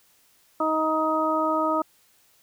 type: harmonic tone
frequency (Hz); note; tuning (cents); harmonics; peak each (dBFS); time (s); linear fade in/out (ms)
314.3; D#4; +18; 1 / 2 / 3 / 4; -27 / -26 / -28 / -25; 0.6-1.82; 5
effects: white hiss -61 dBFS RMS until 2.42 s